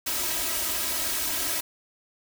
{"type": "noise with comb filter", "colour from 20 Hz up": "white", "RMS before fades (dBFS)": -28, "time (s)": [0.06, 1.61], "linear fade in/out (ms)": 10, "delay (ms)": 3.1, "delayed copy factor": 0.85, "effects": []}